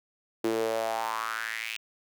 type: tone with high-pass filter sweep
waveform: sawtooth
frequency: 112.3 Hz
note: A2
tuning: 36 cents sharp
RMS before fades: -31 dBFS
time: 0.44-1.77 s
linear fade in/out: 5 ms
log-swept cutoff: 340 to 2700 Hz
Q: 4.8
effects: none